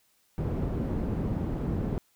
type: low-pass noise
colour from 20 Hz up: white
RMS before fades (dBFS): -30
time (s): 0.38-1.98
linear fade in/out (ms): 0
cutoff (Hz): 230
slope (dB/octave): 12
effects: white hiss -68 dBFS RMS until 2.15 s